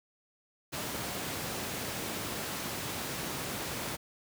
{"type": "high-pass noise", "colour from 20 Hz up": "pink", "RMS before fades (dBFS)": -37, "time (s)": [0.72, 3.97], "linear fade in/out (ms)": 20, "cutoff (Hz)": 110, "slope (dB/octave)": 12, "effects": []}